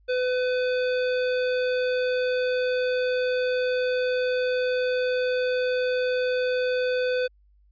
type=tone; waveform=square; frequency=503 Hz; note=B4; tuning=32 cents sharp; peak=-23 dBFS; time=0.08-7.28 s; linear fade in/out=20 ms; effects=added 50 Hz sine -56 dBFS peak until 7.71 s + resampled to 11025 Hz